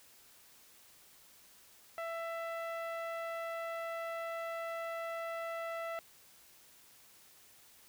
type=tone with low-pass filter; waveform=sawtooth; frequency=665 Hz; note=E5; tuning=15 cents sharp; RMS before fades=-40 dBFS; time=1.98-5.99 s; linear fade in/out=0 ms; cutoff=2000 Hz; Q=1.3; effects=white hiss -61 dBFS RMS until 7.88 s